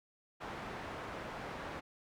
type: low-pass noise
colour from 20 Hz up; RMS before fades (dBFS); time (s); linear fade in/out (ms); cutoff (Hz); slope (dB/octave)
white; -44; 0.4-1.81; 20; 1300; 12
effects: none